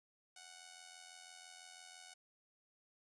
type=tone with amplitude modulation; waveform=5% pulse; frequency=740 Hz; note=F#5; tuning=in tune; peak=-40 dBFS; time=0.36-2.14 s; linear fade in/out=5 ms; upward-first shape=sine; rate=86 Hz; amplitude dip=65%; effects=resampled to 24000 Hz